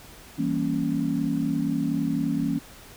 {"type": "chord", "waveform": "sine", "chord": "E diminished seventh", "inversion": "none", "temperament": "equal", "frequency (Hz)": [164.81, 196, 233.1, 277.2], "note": ["E3", "G3", "Bb3", "Db4"], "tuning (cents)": [0, 0, 0, 0], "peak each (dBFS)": [-29, -32, -28, -26], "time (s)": [0.38, 2.59], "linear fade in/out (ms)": 10, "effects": ["pink hiss -47 dBFS RMS until 2.96 s"]}